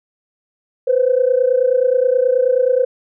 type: tone pair together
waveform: sine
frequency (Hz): 493.9 / 523.3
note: B4 / C5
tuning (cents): 0 / 0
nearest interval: minor second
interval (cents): 100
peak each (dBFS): -14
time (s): 0.87-2.85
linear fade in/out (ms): 10
effects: tanh soft clip ceiling -4 dBFS